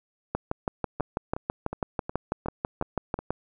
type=two click trains; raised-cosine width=1 ms; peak=-18 / -12 dBFS; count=7 / 19; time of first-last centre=1-3.19 / 0.35-3.306 s; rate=2.74 / 6.09 Hz; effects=none